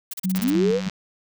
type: noise bursts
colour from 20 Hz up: blue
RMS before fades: -31 dBFS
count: 7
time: 0.11-0.502 s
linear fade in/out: 5 ms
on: 26 ms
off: 35 ms
type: tone with tremolo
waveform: sine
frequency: 186.3 Hz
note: F#3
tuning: 12 cents sharp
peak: -20 dBFS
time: 0.24-0.89 s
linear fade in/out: 10 ms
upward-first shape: square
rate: 3.2 Hz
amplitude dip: 55%
type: click train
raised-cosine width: 0.2 ms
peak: -16 dBFS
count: 55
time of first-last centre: 0.35-0.897 s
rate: 98.7 Hz
type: linear sweep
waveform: sine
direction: up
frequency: 205.1 to 523.3 Hz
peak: -18 dBFS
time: 0.4-0.81 s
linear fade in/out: 50 ms
effects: none